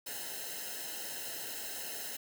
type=noise with comb filter; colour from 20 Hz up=white; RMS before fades=-41 dBFS; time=0.06-2.17 s; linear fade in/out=10 ms; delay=0.86 ms; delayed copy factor=-0.95; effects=none